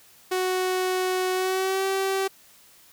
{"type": "tone with pitch glide", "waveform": "sawtooth", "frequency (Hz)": [370, 386.2], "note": ["F#4", "G4"], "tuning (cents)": [0, -26], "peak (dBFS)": -19, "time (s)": [0.31, 2.28], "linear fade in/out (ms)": 10, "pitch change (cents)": 74, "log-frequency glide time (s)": [1.33, 1.85], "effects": ["white hiss -54 dBFS RMS until 2.92 s"]}